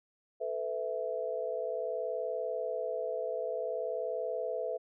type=chord; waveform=sine; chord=A suspended second; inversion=none; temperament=equal with one note detuned; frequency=440 / 500.5 / 659.3 Hz; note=A4 / B4 / E5; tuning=0 / +23 / 0 cents; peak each=-38 / -36 / -36 dBFS; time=0.4-4.78 s; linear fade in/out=20 ms; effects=none